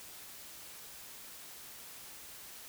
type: silence
effects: white hiss -50 dBFS RMS until 2.68 s